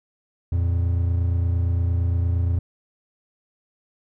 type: tone pair together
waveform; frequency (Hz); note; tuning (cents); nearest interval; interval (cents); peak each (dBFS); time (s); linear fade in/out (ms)
triangle; 85.6 / 114.26; F2 / A#2; -34 / -34; perfect fourth; 500; -17 / -26; 0.52-2.59; 5
effects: none